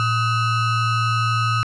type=ring-modulated tone; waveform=square; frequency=690 Hz; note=F5; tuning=21 cents flat; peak=-15 dBFS; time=0-1.63 s; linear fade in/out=0 ms; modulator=576 Hz; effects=low-pass 5000 Hz 12 dB/octave